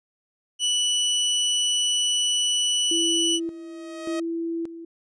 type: tone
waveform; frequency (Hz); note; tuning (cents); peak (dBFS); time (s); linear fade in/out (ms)
sawtooth; 2960; F#7; 0; -17; 0.59-3.4; 50
type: tone with tremolo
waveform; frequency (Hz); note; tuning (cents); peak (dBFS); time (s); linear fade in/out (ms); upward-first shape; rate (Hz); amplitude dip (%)
sine; 332.9; E4; +17; -25; 2.91-4.85; 5; square; 0.86; 70
type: tone with exponential growth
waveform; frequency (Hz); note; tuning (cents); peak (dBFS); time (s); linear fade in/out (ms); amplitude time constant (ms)
sawtooth; 631; D#5; +24; -25; 3.14-4.2; 5; 230
effects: resampled to 22050 Hz

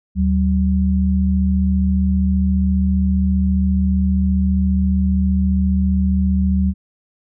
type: tone pair together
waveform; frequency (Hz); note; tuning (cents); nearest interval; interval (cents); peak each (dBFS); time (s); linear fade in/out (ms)
sine; 75.6 / 190.5; D#2 / G3; -49 / -49; octave + major third; 1600; -16; 0.15-6.74; 50
effects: none

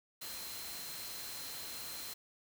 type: tone in noise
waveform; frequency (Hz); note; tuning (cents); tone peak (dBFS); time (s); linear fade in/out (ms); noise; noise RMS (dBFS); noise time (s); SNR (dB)
sine; 4124; C8; -26; -49; 0.21-2.14; 10; white; -45; 0.21-2.14; -7
effects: none

